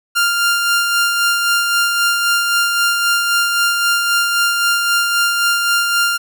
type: tone with tremolo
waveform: sawtooth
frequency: 1396.9 Hz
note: F6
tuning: in tune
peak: -8 dBFS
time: 0.15-6.18 s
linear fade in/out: 20 ms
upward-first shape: sine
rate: 3.8 Hz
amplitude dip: 35%
effects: none